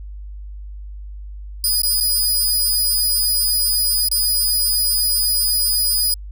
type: tone with dropouts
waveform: 15% pulse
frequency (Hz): 4948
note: D#8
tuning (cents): -10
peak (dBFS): -9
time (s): 1.64-6.14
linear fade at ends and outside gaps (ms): 1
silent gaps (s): 1.818-1.833 / 2.002-2.008 / 4.086-4.114
effects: added 50 Hz sine -30 dBFS peak until 6.31 s